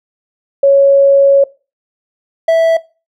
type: tone pair in turn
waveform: sine / triangle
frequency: 554.4 / 656.5 Hz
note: C#5 / E5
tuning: 0 / -7 cents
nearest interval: minor third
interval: 293 cents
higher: second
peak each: -4 dBFS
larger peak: neither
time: 0.63-1.44 / 2.48-2.77 s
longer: first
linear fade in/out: 5 ms
effects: noise-tail reverb RT60 0.3 s tail -20 dB re dry